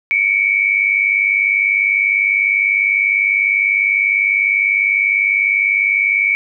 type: tone pair together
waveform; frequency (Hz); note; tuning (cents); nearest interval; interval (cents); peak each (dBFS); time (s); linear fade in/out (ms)
sine; 2217 / 2317; C#7 / D7; 0 / -24; minor second; 76; -15 / -14; 0.11-6.35; 0
effects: none